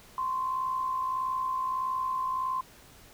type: tone pair together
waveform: sine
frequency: 1036 / 1097.6 Hz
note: C6 / C#6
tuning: -17 / -17 cents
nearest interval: minor second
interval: 100 cents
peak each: -28 / -38 dBFS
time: 0.18-2.61 s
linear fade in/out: 2 ms
effects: pink hiss -54 dBFS RMS until 3.13 s